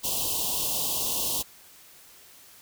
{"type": "band-stop noise", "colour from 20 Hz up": "white", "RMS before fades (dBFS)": -28, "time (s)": [0.03, 1.43], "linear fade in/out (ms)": 20, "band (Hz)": [1100, 2700], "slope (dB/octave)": 96, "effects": ["white hiss -52 dBFS RMS until 2.61 s"]}